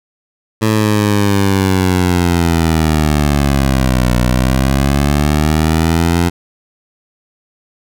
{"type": "linear two-way sweep", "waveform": "15% pulse", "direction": "down then up", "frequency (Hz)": [110.2, 60.4, 86.9], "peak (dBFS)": -4, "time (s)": [0.61, 6.3], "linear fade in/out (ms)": 20, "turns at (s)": 4.16, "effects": []}